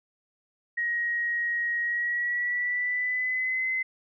sine tone with pitch glide, 1889 to 2048 Hz, A#6 to C7, +22 to -38 cents, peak -25 dBFS, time 0.77-3.83 s, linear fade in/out 10 ms, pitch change +140 cents, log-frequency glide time 1.81-3.68 s, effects none

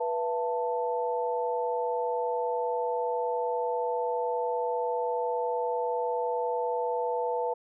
sine tone cluster, 488.8 / 674 / 885 Hz, B4 / E5 / A5, -18 / +38 / +10 cents, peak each -29 / -35 / -31 dBFS, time 0-7.54 s, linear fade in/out 10 ms, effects none

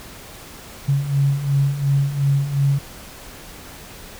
sine beating tone pair, 137.5 / 140.3 Hz, C#3 / C#3, -14 / +21 cents, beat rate 2.8 Hz, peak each -22 / -17 dBFS, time 0.88-2.79 s, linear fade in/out 10 ms, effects pink hiss -39 dBFS RMS until 4.19 s

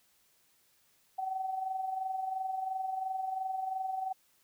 sine tone with amplitude modulation, 760 Hz, F#5, 46 cents sharp, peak -30 dBFS, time 1.18-4.13 s, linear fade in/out 10 ms, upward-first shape sine, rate 22.9 Hz, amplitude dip 55%, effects white hiss -69 dBFS RMS until 4.43 s

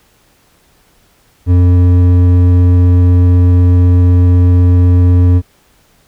triangle tone with hard clipping, 89.2 Hz, F2, 37 cents sharp, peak -6 dBFS, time 1.46-5.42 s, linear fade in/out 50 ms, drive 12 dB, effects pink hiss -51 dBFS RMS until 6.07 s

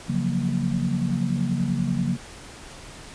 sine chord, Gb major seventh, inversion second, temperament equal, 138.59 / 174.61 / 185 / 233.1 Hz, Db3 / F3 / Gb3 / Bb3, 0 / 0 / 0 / 0 cents, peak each -27 dBFS, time 0.08-2.17 s, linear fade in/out 20 ms, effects pink hiss -42 dBFS RMS until 3.14 s + resampled to 22050 Hz

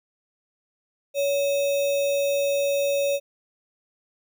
sine tone with sample-and-hold, 563 Hz, C#5, 27 cents sharp, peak -20 dBFS, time 1.14-3.2 s, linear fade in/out 50 ms, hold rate 3150 Hz, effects none

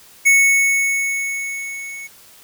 square tone with level ramp, 2210 Hz, C#7, 6 cents flat, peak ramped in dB -9 to -31 dBFS, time 0.25-2.08 s, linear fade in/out 20 ms, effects white hiss -46 dBFS RMS until 2.43 s

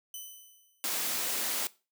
5% pulse tone with exponential decay, 3017 Hz, F#7, 33 cents sharp, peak -29 dBFS, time 0.14-0.97 s, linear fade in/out 2 ms, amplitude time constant 180 ms
white noise, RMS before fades -32 dBFS, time 0.84-1.67 s, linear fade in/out 0 ms
effects noise-tail reverb RT60 0.3 s tail -20 dB re dry + high-pass 200 Hz 12 dB/octave

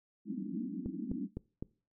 pink band-pass noise, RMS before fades -39 dBFS, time 0.25-1.29 s, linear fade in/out 50 ms, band 180 to 320 Hz, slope 96 dB/octave
click train, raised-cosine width 3 ms, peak -25 dBFS, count 4, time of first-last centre 0.86-1.625 s, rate 3.92 Hz
effects noise-tail reverb RT60 0.4 s tail -23 dB re dry

